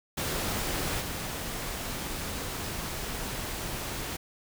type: noise with level steps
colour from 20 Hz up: pink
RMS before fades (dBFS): -31 / -35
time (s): 0.17-4.17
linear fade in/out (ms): 10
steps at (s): 1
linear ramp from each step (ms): 20
effects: none